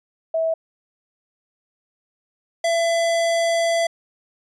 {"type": "tone pair in turn", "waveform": ["sine", "square"], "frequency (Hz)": [650, 670.6], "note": ["E5", "E5"], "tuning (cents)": [-24, 30], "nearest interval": "minor second", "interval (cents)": 54, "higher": "second", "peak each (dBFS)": -18, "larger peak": "neither", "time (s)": [[0.34, 0.54], [2.64, 3.87]], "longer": "second", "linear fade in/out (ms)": 5, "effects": ["resampled to 22050 Hz"]}